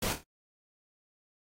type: noise with echo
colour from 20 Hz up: pink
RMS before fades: -32 dBFS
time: 0.02-0.13 s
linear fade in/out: 5 ms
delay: 26 ms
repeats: 4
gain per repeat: -7 dB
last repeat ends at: 0.234 s
effects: AAC 48 kbps